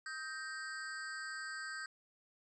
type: tone with amplitude modulation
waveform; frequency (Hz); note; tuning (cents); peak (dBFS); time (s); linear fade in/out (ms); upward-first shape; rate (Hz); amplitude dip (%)
square; 1568; G6; 0; -38; 0.06-1.86; 2; sine; 298; 95
effects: resampled to 22050 Hz